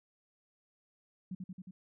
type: tone with echo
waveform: sine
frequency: 185 Hz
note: F#3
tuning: in tune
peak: -37 dBFS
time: 1.31-1.35 s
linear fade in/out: 5 ms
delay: 90 ms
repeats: 4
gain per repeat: -2 dB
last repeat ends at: 1.71 s
effects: none